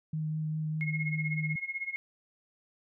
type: tone with vibrato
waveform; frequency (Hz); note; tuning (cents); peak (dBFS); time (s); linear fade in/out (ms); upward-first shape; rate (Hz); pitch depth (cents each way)
sine; 155.56; D#3; 0; -30; 0.13-1.56; 5; triangle; 5; 13
type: tone with tremolo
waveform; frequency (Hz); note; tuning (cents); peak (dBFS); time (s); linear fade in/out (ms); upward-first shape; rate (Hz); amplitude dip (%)
sine; 2161; C#7; -45; -30; 0.81-1.96; 0; sine; 16; 85
effects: none